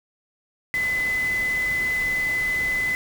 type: tone in noise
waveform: sine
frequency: 2017 Hz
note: B6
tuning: 36 cents sharp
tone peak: -21 dBFS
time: 0.74-2.95 s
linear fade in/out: 0 ms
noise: pink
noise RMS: -36 dBFS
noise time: 0.74-2.95 s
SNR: +12 dB
effects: none